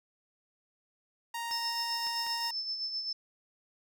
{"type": "tone", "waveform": "sawtooth", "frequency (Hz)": 932.3, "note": "A#5", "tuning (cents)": 0, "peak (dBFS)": -31, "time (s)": [1.34, 2.51], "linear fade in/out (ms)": 5}
{"type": "tone with tremolo", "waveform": "sine", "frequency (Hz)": 5274, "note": "E8", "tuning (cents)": 0, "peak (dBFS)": -31, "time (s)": [1.51, 3.13], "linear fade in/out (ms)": 5, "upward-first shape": "sine", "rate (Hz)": 7.7, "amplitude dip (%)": 50}
{"type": "clicks", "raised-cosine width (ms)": 0.3, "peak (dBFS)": -32, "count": 3, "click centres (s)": [1.511, 2.069, 2.266]}
{"effects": []}